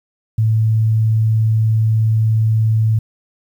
sine tone, 110.4 Hz, A2, 6 cents sharp, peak -11 dBFS, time 0.38-2.99 s, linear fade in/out 5 ms, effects 8-bit

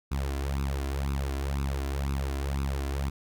sawtooth tone with flanger, 68.8 Hz, C#2, 12 cents flat, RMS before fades -30 dBFS, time 0.11-3.1 s, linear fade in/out 10 ms, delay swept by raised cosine 0.78 to 2.98 ms, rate 2 Hz, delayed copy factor +0.8, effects none

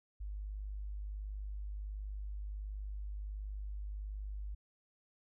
sine tone, 50.7 Hz, G#1, 41 cents flat, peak -39 dBFS, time 0.2-4.55 s, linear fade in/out 10 ms, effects none

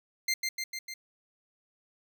20% pulse tone with echo, 2093 Hz, C7, in tune, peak -21 dBFS, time 0.28-0.34 s, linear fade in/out 5 ms, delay 150 ms, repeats 4, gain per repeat -3 dB, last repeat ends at 0.94 s, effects none

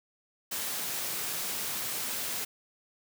white high-pass noise, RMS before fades -34 dBFS, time 0.51-2.45 s, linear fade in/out 10 ms, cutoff 110 Hz, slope 12 dB/octave, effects none

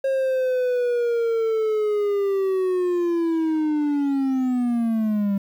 triangle linear sweep, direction down, 540 to 196 Hz, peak -17 dBFS, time 0.04-5.38 s, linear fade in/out 5 ms, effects 9-bit

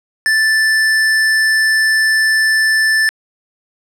square tone pair in turn, 1760 / 1760 Hz, A6 / A6, 0 / 0 cents, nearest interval unison, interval 0 cents, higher neither, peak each -11 dBFS, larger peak neither, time 0.26-1.41 / 1.41-3.09 s, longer second, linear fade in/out 0 ms, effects low-pass 10000 Hz 12 dB/octave

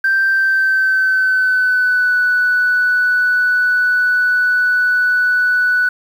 sine tone with pitch glide, 1567 to 1484.2 Hz, G6 to F#6, -1 to +5 cents, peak -10 dBFS, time 0.04-5.89 s, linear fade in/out 5 ms, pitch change -94 cents, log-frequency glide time 0.3-2.17 s, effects tanh soft clip ceiling -7 dBFS + 7-bit

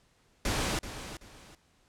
pink noise with echo, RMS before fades -30 dBFS, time 0.45-0.79 s, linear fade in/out 2 ms, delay 380 ms, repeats 2, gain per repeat -11 dB, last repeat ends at 1.55 s, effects pink hiss -67 dBFS RMS until 1.88 s + low-pass 9000 Hz 12 dB/octave

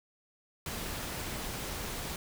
pink noise, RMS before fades -38 dBFS, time 0.66-2.16 s, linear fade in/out 2 ms, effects none

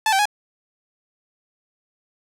sawtooth tone with pitch steps, 873 / 775 / 832 Hz, A5 / G5 / G#5, -14 / -20 / +3 cents, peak -12 dBFS, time 0.06-0.255 s, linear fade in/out 2 ms, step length 65 ms, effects low-pass 11000 Hz 12 dB/octave

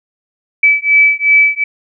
sine beating tone pair, 2300 / 2302.7 Hz, D7 / D7, -37 / -35 cents, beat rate 2.7 Hz, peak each -10 dBFS, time 0.63-1.64 s, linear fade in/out 5 ms, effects none

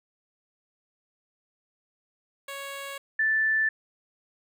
10% pulse / sine tone pair in turn, 554.4 / 1760.1 Hz, C#5 / A6, 0 / 0 cents, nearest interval octave + minor sixth, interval 2000 cents, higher second, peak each -27 / -21 dBFS, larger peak second, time 2.48-2.98 / 3.19-3.69 s, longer neither, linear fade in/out 5 ms, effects none

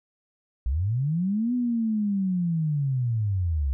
sine linear two-way sweep, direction up then down, 55.8 to 250 to 64 Hz, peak -22 dBFS, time 0.66-3.73 s, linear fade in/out 0 ms, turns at 1.54 s, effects none

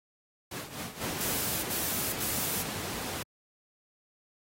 pink noise with tremolo, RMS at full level -37 dBFS, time 0.51-1.41 s, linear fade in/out 5 ms, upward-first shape triangle, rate 4.1 Hz, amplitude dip 75%
pink noise, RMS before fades -36 dBFS, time 1.01-3.23 s, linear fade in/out 5 ms
blue noise bursts, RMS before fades -32 dBFS, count 3, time 1.2-2.628 s, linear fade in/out 10 ms, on 430 ms, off 69 ms
effects high-pass 100 Hz 12 dB/octave + AAC 48 kbps

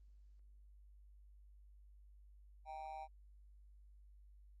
triangle tone with amplitude modulation, 784 Hz, G5, in tune, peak -40 dBFS, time 2.65-3.08 s, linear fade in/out 50 ms, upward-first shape sine, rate 148 Hz, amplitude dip 85%, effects added 50 Hz sine -59 dBFS peak until 4.6 s + Opus 32 kbps

